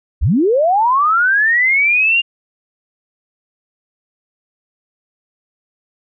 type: linear sweep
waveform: sine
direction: up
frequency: 40.15 to 2827 Hz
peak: -10 dBFS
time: 0.21-2.22 s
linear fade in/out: 20 ms
effects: none